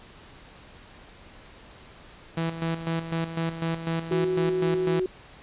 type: tone with tremolo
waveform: sawtooth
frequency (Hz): 164.81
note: E3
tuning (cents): 0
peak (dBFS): -21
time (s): 2.37-5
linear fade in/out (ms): 5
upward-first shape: square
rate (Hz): 4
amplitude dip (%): 65
type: tone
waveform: sine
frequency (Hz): 370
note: F#4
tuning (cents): 0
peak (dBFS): -23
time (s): 4.11-5.06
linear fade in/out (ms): 2
effects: pink hiss -49 dBFS RMS until 5.42 s + resampled to 8000 Hz